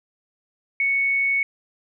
sine tone, 2217 Hz, C#7, in tune, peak -18 dBFS, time 0.8-1.43 s, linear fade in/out 2 ms, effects none

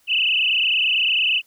sine tone with frequency modulation, 2800 Hz, F7, 4 cents sharp, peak -16 dBFS, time 0.07-1.42 s, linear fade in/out 50 ms, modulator 28.9 Hz, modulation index 8, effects white hiss -60 dBFS RMS until 1.46 s

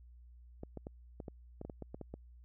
clicks, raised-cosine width 2 ms, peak -30 dBFS, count 12, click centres 0.634 / 0.773 / 0.869 / 1.202 / 1.282 / 1.614 / 1.65 / 1.698 / 1.823 / 1.945 / 2.013 / 2.14 s, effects added 60 Hz sine -54 dBFS peak until 2.44 s

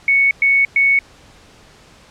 sine tone bursts, 2217 Hz, C#7, in tune, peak -10 dBFS, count 3, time 0.08-0.99 s, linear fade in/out 2 ms, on 230 ms, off 110 ms, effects pink hiss -46 dBFS RMS until 2.1 s + low-pass 7000 Hz 12 dB/octave

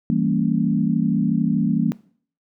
sine chord, E diminished seventh, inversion none, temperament equal with one note detuned, 164.81 / 196 / 229.5 / 277.2 Hz, E3 / G3 / Bb3 / Db4, 0 / 0 / -27 / 0 cents, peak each -23 / -23 / -20 / -25 dBFS, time 0.1-1.92 s, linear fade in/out 0 ms, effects noise-tail reverb RT60 0.5 s tail -20 dB re dry

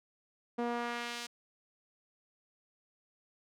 sawtooth tone with band-pass filter sweep, 238.1 Hz, A#3, 37 cents sharp, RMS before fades -37 dBFS, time 0.58-1.27 s, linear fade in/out 10 ms, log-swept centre 510 to 5200 Hz, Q 0.81, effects none

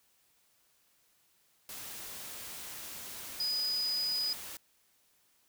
sine tone in noise, 4967 Hz, D#8, 4 cents flat, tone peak -30 dBFS, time 3.4-4.33 s, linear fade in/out 2 ms, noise white, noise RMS -44 dBFS, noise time 1.69-4.57 s, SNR +11 dB, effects white hiss -70 dBFS RMS until 5.48 s

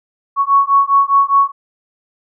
sine beating tone pair, 1108.7 / 1113.6 Hz, C#6 / C#6, 0 / +8 cents, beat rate 4.9 Hz, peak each -12 dBFS, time 0.36-1.52 s, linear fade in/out 50 ms, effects none

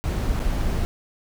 brown noise with dropouts, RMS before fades -23 dBFS, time 0.04-0.85 s, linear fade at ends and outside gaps 0 ms, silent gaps 0.392-0.401 s, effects none

